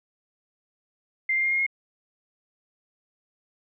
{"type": "tone with pitch steps", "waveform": "sine", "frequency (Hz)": [2093, 2108, 2122, 2137, 2152], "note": ["C7", "C7", "C7", "C7", "C7"], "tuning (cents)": [0, 12, 24, 36, 48], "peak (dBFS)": -21, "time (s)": [1.29, 1.665], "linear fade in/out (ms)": 5, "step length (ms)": 75, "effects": []}